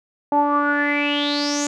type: tone with low-pass filter sweep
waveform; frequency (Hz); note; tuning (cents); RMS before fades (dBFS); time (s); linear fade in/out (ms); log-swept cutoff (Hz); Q
sawtooth; 290; D4; -22; -20; 0.32-1.67; 2; 790 to 7100; 8.8
effects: none